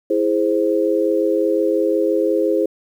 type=chord; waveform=sine; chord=E augmented; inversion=none; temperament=equal; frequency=329.6 / 415.3 / 523.3 Hz; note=E4 / G#4 / B#4; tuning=0 / 0 / 0 cents; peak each=-19 dBFS; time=0.1-2.66 s; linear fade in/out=5 ms; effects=8-bit